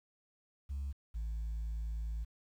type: tone pair in turn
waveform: sine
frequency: 69.3 / 55 Hz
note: C#2 / A1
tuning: 0 / 0 cents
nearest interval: major third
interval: 400 cents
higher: first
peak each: -34 / -33 dBFS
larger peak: second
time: 0.69-0.93 / 1.14-2.25 s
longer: second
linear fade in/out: 20 ms
effects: tanh soft clip ceiling -34 dBFS + 11-bit